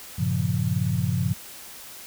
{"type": "chord", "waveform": "sine", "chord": "G half-diminished seventh", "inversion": "none", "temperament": "equal", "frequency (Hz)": [98, 116.54, 138.59, 174.61], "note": ["G2", "Bb2", "Db3", "F3"], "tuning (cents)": [0, 0, 0, 0], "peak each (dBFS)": -27, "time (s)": [0.18, 1.34], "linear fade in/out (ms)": 10, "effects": ["white hiss -42 dBFS RMS until 2.06 s"]}